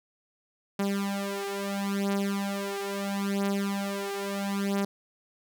sawtooth beating tone pair, 198.4 / 199.15 Hz, G3 / G3, +21 / +28 cents, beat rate 0.75 Hz, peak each -27 dBFS, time 0.79-4.85 s, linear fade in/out 5 ms, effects none

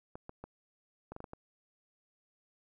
clicks, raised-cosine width 1 ms, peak -30 dBFS, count 8, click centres 0.155 / 0.294 / 0.44 / 1.12 / 1.164 / 1.204 / 1.242 / 1.334 s, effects 12-bit

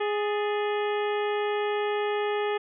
harmonic tone with a mistuned harmonic, 415.3 Hz, G#4, in tune, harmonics 1 / 2 / 3 / 4 / 5 / 6 / 7 / 8, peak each -26 / -32 / -36 / -38 / -40 / -42 / -43 / -44 dBFS, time 0-2.58 s, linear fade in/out 10 ms, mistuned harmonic 4, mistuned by +96 cents, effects none

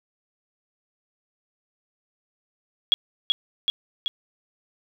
sine tone with echo, 3322 Hz, G#7, in tune, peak -13 dBFS, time 2.92-2.94 s, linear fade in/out 0 ms, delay 380 ms, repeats 3, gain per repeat -3 dB, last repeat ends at 4.08 s, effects none

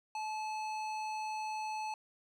sine tone with hard clipping, 864 Hz, A5, 32 cents flat, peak -38 dBFS, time 0.15-1.94 s, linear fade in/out 2 ms, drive 14 dB, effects none

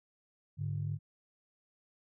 sine tone pair together, 103.82 / 146.83 Hz, G#2 / D3, 0 / 0 cents, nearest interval tritone, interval 600 cents, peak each -35 / -35 dBFS, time 0.57-0.99 s, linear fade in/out 50 ms, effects tanh soft clip ceiling -25 dBFS

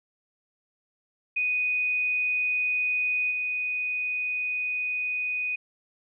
sine tone with level steps, 2487 Hz, D#7, 1 cent flat, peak -23 / -26 dBFS, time 1.36-5.56 s, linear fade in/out 10 ms, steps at 3.3 s, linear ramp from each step 20 ms, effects none

